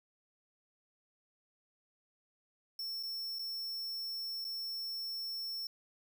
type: tone with dropouts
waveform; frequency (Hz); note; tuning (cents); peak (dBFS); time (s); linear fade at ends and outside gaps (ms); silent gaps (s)
square; 5400; E8; +41; -38; 2.79-5.67; 2; 3.029-3.033 / 3.387-3.392 / 4.444-4.449
effects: none